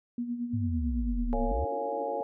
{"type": "tone with tremolo", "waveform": "sine", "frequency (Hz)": 240, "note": "B3", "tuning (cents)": -49, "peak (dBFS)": -28, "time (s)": [0.18, 1.52], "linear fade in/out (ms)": 2, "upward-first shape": "sine", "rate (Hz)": 9, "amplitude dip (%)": 60}
{"type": "exponential two-way sweep", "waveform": "sine", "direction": "down then up", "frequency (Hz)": [112.3, 30.73, 84.7], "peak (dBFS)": -28, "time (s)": [0.53, 1.65], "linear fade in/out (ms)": 10, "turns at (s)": 1.43}
{"type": "chord", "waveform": "sine", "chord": "Bb minor seventh", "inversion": "none", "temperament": "equal with one note detuned", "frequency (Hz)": [455.8, 554.4, 698.5, 830.6], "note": ["Bb4", "Db5", "F5", "Ab5"], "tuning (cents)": [-39, 0, 0, 0], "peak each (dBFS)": [-35, -34, -37, -35], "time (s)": [1.33, 2.23], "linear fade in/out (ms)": 0}
{"type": "band-pass noise", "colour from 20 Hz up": "white", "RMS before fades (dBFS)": -43, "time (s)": [1.51, 2.21], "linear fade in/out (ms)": 2, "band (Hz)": [270, 380], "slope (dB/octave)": 96}
{"effects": []}